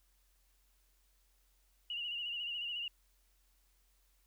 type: tone with vibrato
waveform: sine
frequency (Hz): 2857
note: F7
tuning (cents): +39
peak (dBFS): -37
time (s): 1.9-2.88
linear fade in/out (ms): 2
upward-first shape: sine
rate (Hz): 14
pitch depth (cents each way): 56
effects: added 45 Hz sine -70 dBFS peak until 4.26 s + white hiss -75 dBFS RMS until 4.26 s